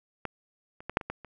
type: clicks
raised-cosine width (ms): 0.5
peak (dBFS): -17 / -30 / -19 / -7 / -24 / -18 / -30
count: 7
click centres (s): 0.253 / 0.805 / 0.896 / 0.971 / 1.012 / 1.1 / 1.247
effects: none